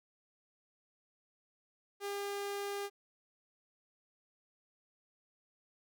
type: tone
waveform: sawtooth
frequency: 402.6 Hz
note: G4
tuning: 46 cents sharp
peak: -33 dBFS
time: 2-2.9 s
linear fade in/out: 50 ms
effects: none